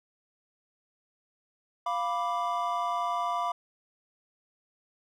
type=chord; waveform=triangle; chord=B diminished; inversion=second; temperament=equal; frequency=698.5 / 987.8 / 1174.7 Hz; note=F5 / B5 / D6; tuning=0 / 0 / 0 cents; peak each=-30 dBFS; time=1.86-3.52 s; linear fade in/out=5 ms; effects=none